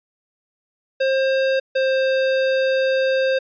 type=tone pair in turn; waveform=square; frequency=532 / 528.3 Hz; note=C5 / C5; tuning=+29 / +17 cents; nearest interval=unison; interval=12 cents; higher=first; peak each=-17 dBFS; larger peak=neither; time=1-1.6 / 1.75-3.39 s; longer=second; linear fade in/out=10 ms; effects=resampled to 11025 Hz